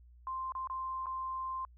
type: tone with dropouts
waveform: sine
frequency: 1046.5 Hz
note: C6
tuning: in tune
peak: -35 dBFS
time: 0.27-1.65 s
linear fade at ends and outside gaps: 1 ms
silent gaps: 0.521-0.551 / 0.673-0.699 / 1.059-1.067 s
effects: added 60 Hz sine -55 dBFS peak until 1.77 s